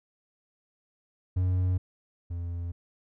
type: tone pair in turn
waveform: triangle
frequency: 91.5 / 86.09 Hz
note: F#2 / F2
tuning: -19 / -24 cents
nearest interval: minor second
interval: 105 cents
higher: first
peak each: -21 / -29 dBFS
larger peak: first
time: 1.36-1.78 / 2.3-2.72 s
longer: neither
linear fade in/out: 10 ms
effects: none